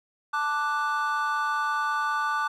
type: chord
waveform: triangle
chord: D major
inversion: second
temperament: equal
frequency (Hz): 880 / 1174.7 / 1480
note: A5 / D6 / F#6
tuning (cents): 0 / 0 / 0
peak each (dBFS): -28 / -25 / -27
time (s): 0.33-2.48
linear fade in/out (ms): 10
effects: tanh soft clip ceiling -14 dBFS